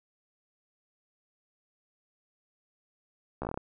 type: slowing click train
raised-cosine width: 1 ms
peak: -20 dBFS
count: 8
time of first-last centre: 3.42-3.575 s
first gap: 14 ms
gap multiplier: 1.15
effects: none